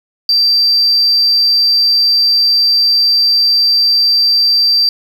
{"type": "tone", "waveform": "triangle", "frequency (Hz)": 4689, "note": "D8", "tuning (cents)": -4, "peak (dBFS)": -5, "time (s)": [0.29, 4.89], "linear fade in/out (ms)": 2, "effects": ["tanh soft clip ceiling -5 dBFS", "7-bit"]}